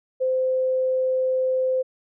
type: tone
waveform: sine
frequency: 517 Hz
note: C5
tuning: 21 cents flat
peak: -19 dBFS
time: 0.2-1.83 s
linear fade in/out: 20 ms
effects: none